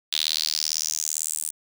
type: tone with high-pass filter sweep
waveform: sawtooth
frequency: 77.78 Hz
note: D#2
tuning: in tune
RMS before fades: -27 dBFS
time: 0.12-1.51 s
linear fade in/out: 10 ms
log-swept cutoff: 3600 to 9000 Hz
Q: 4.6
effects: none